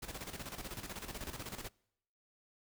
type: noise with tremolo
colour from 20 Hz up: pink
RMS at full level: -43 dBFS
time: 0.02-1.69 s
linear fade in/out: 10 ms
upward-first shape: square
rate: 16 Hz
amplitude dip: 65%
effects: noise-tail reverb RT60 0.8 s tail -26 dB re dry